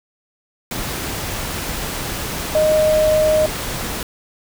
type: tone in noise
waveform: sine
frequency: 619 Hz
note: D#5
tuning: 9 cents flat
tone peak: -12 dBFS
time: 2.55-3.46 s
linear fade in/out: 2 ms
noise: pink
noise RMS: -25 dBFS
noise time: 0.71-4.03 s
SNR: +10 dB
effects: none